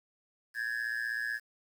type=tone with amplitude modulation; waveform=triangle; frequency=1686 Hz; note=G#6; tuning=26 cents sharp; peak=-26 dBFS; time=0.54-1.4 s; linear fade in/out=50 ms; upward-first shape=sine; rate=116 Hz; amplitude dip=95%; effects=9-bit